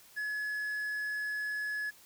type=tone; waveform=triangle; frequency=1699 Hz; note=G#6; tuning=39 cents sharp; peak=-31 dBFS; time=0.16-1.91 s; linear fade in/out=20 ms; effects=white hiss -58 dBFS RMS until 2.05 s